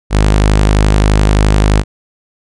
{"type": "tone", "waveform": "sawtooth", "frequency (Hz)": 51.6, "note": "G#1", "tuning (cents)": -10, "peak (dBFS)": -3, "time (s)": [0.1, 1.84], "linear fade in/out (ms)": 50, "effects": ["resampled to 22050 Hz"]}